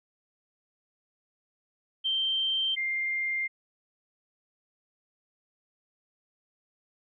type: tone pair in turn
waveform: sine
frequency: 3136 / 2106 Hz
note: G7 / C7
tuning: 0 / +11 cents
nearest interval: perfect fifth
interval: 689 cents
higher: first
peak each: -25 / -27 dBFS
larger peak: first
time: 2.04-2.76 / 2.76-3.48 s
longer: neither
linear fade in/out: 20 ms
effects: none